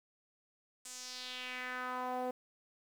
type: tone with band-pass filter sweep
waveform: sawtooth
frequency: 252.2 Hz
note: B3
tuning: 36 cents sharp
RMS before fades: -41 dBFS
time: 0.85-2.31 s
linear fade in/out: 5 ms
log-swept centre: 8100 to 580 Hz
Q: 2.6
effects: 10-bit